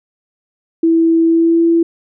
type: tone with pitch glide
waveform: sine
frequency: 329.1 to 334.3 Hz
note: E4 to E4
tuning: -3 to +24 cents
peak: -8 dBFS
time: 0.83-1.83 s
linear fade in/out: 5 ms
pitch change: +27 cents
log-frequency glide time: 1.25-1.63 s
effects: none